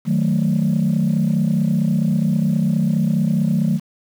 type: chord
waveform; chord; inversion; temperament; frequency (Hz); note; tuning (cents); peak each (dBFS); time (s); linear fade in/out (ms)
sine; D# diminished; none; equal; 155.56 / 185 / 220; D#3 / F#3 / A3; 0 / 0 / 0; -18; 0.05-3.8; 50
effects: tanh soft clip ceiling -10 dBFS + 7-bit